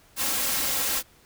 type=noise with comb filter; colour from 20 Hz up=white; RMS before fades=-26 dBFS; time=0.16-1.03 s; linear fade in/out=50 ms; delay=3.7 ms; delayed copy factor=+0.55; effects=pink hiss -57 dBFS RMS until 1.25 s